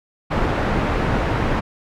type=low-pass noise; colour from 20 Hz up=pink; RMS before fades=-20 dBFS; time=0.3-1.61 s; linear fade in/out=20 ms; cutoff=1700 Hz; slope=12 dB/octave; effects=none